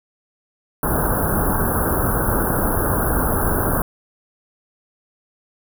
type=band-stop noise; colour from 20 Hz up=pink; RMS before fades=-19 dBFS; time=0.83-3.82 s; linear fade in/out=2 ms; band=1600 to 10000 Hz; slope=96 dB/octave; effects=none